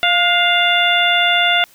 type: harmonic tone with a mistuned harmonic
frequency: 698.5 Hz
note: F5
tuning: in tune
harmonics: 1 / 2 / 3 / 4 / 5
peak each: -18 / -18 / -18 / -18 / -18 dBFS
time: 0.03-1.64 s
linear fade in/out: 0 ms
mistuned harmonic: 2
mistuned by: +41 cents
effects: white hiss -49 dBFS RMS until 1.74 s